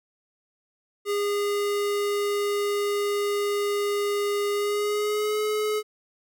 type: tone with pitch glide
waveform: square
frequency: 408.6 to 425.5 Hz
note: G#4 to G#4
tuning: -28 to +42 cents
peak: -24 dBFS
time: 1.05-5.83 s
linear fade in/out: 50 ms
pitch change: +70 cents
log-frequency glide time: 4.53-5.39 s
effects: none